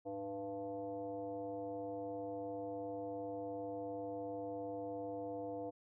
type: tone with frequency modulation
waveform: sine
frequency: 493.9 Hz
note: B4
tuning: in tune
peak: -40 dBFS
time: 0.05-5.71 s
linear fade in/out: 20 ms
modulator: 193 Hz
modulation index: 1.2
effects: none